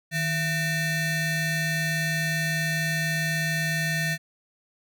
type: ring-modulated tone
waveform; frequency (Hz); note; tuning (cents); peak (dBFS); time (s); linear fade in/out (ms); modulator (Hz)
40% pulse; 830.6; G#5; 0; -20; 0.11-4.18; 50; 988
effects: none